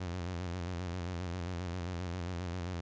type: tone with vibrato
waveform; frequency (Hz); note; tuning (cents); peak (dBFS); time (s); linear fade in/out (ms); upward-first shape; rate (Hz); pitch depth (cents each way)
sawtooth; 88.6; F2; +25; -32; 0-2.81; 10; square; 7.5; 64
effects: resampled to 16000 Hz